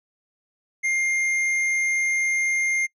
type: tone with hard clipping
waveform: sine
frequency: 2114 Hz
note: C7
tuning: 17 cents sharp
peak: -22 dBFS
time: 0.83-2.87 s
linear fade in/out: 20 ms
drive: 7 dB
effects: noise-tail reverb RT60 0.1 s tail -24 dB re dry